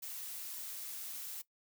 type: noise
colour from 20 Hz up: blue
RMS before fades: -44 dBFS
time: 0.02-1.42 s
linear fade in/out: 10 ms
effects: noise-tail reverb RT60 0.1 s tail -18 dB re dry